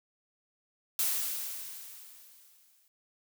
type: noise with exponential decay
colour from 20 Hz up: blue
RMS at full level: -28 dBFS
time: 0.99-2.88 s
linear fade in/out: 1 ms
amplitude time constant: 410 ms
effects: none